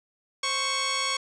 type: tone pair together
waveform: 10% pulse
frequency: 523.2 / 1108.7 Hz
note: C5 / C#6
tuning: 0 / 0 cents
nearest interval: octave + minor second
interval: 1300 cents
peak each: -26 / -17 dBFS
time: 0.43-1.17 s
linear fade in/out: 5 ms
effects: resampled to 22050 Hz